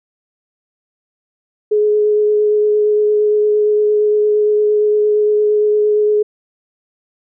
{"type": "tone with vibrato", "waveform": "sine", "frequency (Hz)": 421.3, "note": "G#4", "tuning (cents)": 25, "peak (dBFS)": -10, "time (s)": [1.71, 6.23], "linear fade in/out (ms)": 10, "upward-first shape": "triangle", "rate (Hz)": 8.7, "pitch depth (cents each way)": 13, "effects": []}